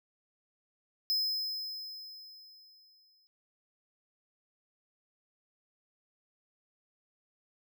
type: tone with exponential decay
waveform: square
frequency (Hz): 5100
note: D#8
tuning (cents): +42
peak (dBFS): -27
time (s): 1.1-3.27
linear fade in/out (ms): 0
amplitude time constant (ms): 470
effects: none

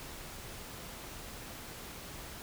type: silence
effects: pink hiss -46 dBFS RMS until 2.42 s

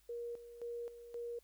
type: tone with tremolo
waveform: sine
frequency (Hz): 473.4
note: A#4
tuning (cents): +27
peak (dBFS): -40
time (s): 0.09-1.39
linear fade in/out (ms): 5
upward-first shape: square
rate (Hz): 1.9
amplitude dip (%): 70
effects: added 50 Hz sine -70 dBFS peak until 1.43 s + white hiss -72 dBFS RMS until 1.43 s

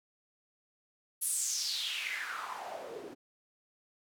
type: noise with band-pass filter sweep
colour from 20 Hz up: white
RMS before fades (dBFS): -37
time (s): 1.21-3.15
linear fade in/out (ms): 20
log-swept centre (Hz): 11000 to 310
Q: 4.7
effects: none

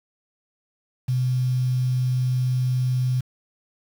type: tone with quantisation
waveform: sine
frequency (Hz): 127.1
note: C3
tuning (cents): -50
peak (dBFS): -19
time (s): 1.08-3.21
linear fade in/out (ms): 10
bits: 7
effects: none

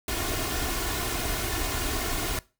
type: noise with comb filter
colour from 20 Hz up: pink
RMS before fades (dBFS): -29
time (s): 0.08-2.39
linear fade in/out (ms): 2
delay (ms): 2.8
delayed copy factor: +0.6
effects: noise-tail reverb RT60 0.3 s tail -21 dB re dry

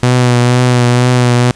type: tone with vibrato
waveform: sawtooth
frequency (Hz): 123.47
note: B2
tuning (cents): 0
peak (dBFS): -3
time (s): 0.03-1.51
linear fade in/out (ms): 0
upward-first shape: triangle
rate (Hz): 2.1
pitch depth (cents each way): 30
effects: pink hiss -40 dBFS RMS until 1.55 s + resampled to 22050 Hz

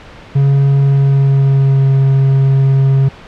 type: tone with pitch glide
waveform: triangle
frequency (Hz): 138.59 to 135.58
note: C#3 to C#3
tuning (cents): 0 to -38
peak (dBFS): -5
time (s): 0.35-3.09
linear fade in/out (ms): 10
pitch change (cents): -38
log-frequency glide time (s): 0.83-1.91
effects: pink hiss -35 dBFS RMS until 3.27 s + low-pass 3000 Hz 12 dB/octave

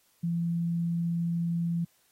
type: tone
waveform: sine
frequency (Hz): 169.5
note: E3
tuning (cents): +49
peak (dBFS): -26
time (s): 0.23-1.85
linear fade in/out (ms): 10
effects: white hiss -67 dBFS RMS until 2.11 s + AAC 48 kbps

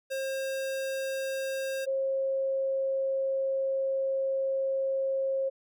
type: tone pair in turn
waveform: square / sine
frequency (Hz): 535 / 537.4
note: C5 / C5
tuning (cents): +38 / +46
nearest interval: unison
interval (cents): 8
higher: second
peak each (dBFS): -31 / -26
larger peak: second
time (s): 0.1-1.86 / 1.86-5.5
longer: second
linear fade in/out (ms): 20
effects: none

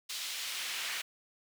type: noise with high-pass filter sweep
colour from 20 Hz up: brown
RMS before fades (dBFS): -38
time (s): 0.09-1.02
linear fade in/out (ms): 10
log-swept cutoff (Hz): 3800 to 2200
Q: 1.1
effects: none

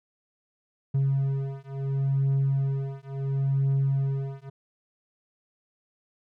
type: beating tone pair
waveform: triangle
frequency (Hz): 136.3 / 137.02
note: C#3 / C#3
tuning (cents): -29 / -20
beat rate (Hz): 0.72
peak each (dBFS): -24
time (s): 0.94-4.5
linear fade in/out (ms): 10
effects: tanh soft clip ceiling -14 dBFS

